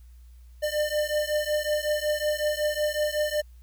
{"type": "beating tone pair", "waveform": "square", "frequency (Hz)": [598, 603.4], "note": ["D5", "D5"], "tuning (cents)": [31, 47], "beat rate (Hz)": 5.4, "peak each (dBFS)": -28, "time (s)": [0.62, 3.42], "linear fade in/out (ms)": 20, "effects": ["added 60 Hz sine -46 dBFS peak until 3.62 s", "white hiss -67 dBFS RMS until 3.62 s"]}